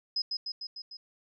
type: tone with echo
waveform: sine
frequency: 5060 Hz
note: D#8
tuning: 28 cents sharp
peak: -27 dBFS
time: 0.16-0.22 s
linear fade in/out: 5 ms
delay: 150 ms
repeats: 5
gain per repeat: -3 dB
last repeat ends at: 0.97 s
effects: none